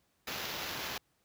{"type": "noise with sample-and-hold", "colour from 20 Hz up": "blue", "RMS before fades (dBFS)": -39, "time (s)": [0.27, 0.98], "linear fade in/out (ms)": 5, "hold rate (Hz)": 8820, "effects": ["pink hiss -74 dBFS RMS until 1.24 s", "high-pass 60 Hz 12 dB/octave"]}